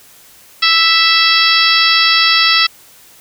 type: harmonic tone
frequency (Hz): 659.3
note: E5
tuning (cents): 0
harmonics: 2 / 3 / 4 / 5 / 6 / 7 / 8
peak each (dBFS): -16 / -16 / -16 / -16 / -16 / -16 / -16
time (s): 0.62-2.67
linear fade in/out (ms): 10
effects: white hiss -43 dBFS RMS until 3.2 s